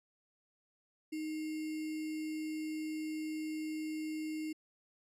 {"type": "tone with sample-and-hold", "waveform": "sine", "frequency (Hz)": 311.1, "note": "D#4", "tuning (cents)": 0, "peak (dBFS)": -36, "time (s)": [1.12, 4.53], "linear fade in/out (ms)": 10, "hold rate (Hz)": 2450, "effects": ["low-pass 12000 Hz 12 dB/octave"]}